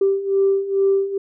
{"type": "beating tone pair", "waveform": "sine", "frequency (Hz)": [390, 392.3], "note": ["G4", "G4"], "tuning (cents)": [-9, 1], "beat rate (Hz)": 2.3, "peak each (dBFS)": [-20, -16], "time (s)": [0.01, 1.18], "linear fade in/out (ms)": 5, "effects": ["tanh soft clip ceiling -8 dBFS"]}